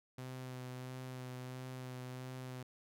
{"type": "tone with vibrato", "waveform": "sawtooth", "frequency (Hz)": 127.7, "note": "C3", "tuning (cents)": -42, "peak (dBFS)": -40, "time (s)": [0.18, 2.63], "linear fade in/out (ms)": 5, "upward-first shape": "sine", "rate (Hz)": 1.5, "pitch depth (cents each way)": 16, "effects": []}